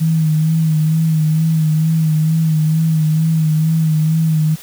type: tone with vibrato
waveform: sine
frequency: 158.2 Hz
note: D#3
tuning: 29 cents sharp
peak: -11 dBFS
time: 0-4.56 s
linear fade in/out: 20 ms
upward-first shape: sine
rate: 2.2 Hz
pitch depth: 39 cents each way
effects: white hiss -37 dBFS RMS until 4.62 s